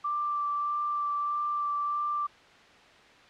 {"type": "tone with vibrato", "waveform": "sine", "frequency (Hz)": 1174.7, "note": "D6", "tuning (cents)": 0, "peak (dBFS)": -27, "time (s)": [0.04, 2.27], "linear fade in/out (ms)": 10, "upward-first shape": "sine", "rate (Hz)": 1.6, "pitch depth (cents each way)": 11, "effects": ["white hiss -54 dBFS RMS until 3.29 s", "low-pass 3000 Hz 12 dB/octave"]}